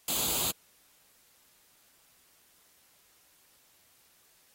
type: noise with comb filter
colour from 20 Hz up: white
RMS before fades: -30 dBFS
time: 0.08-0.51 s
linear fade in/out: 2 ms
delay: 0.27 ms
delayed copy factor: +0.7
effects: white hiss -64 dBFS RMS until 4.54 s + AAC 48 kbps